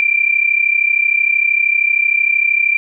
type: tone pair together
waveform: sine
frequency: 2349 / 2382 Hz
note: D7 / D7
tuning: 0 / +24 cents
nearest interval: unison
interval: 24 cents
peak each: -14 dBFS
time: 0-2.77 s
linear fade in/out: 0 ms
effects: none